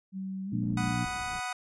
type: tone with pitch glide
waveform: sine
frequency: 190.9 to 205.8 Hz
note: G3 to G#3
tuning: -46 to -16 cents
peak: -33 dBFS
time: 0.12-0.94 s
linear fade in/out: 50 ms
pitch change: +130 cents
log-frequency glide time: 0.45-0.51 s
type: harmonic tone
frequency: 59.2 Hz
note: A#1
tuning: 27 cents sharp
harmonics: 2 / 3 / 4 / 5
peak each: -32 / -34 / -35 / -37 dBFS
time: 0.52-1.05 s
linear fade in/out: 10 ms
type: low-pass noise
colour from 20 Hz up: pink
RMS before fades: -45 dBFS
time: 0.62-1.4 s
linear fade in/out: 10 ms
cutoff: 260 Hz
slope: 12 dB/octave
type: chord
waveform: 25% pulse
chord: B major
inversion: second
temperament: equal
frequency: 740 / 987.8 / 1244.5 Hz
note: F#5 / B5 / D#6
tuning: 0 / 0 / 0 cents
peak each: -31 / -36 / -34 dBFS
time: 0.77-1.53 s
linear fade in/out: 5 ms
effects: resampled to 24000 Hz